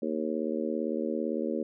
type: harmonic tone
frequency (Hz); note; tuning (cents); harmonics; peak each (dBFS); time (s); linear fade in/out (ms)
77.78; D#2; 0; 3 / 4 / 5 / 6 / 7; -33 / -34 / -35 / -36 / -36; 0.02-1.63; 5
effects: none